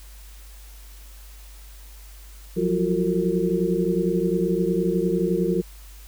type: tone cluster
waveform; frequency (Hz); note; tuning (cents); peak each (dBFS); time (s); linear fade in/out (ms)
sine; 174.4 / 185.6 / 344.3 / 372.6 / 456.8; F3 / F#3 / F4 / F#4 / A#4; -2 / +6 / -25 / +12 / -35; -26; 2.56-5.62; 20
effects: added 50 Hz sine -41 dBFS peak until 6.07 s + white hiss -50 dBFS RMS until 6.07 s